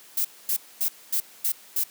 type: noise bursts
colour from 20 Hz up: violet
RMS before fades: -24 dBFS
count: 6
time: 0.17-1.838 s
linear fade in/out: 5 ms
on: 78 ms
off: 240 ms
effects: white hiss -50 dBFS RMS until 1.9 s + high-pass 200 Hz 12 dB/octave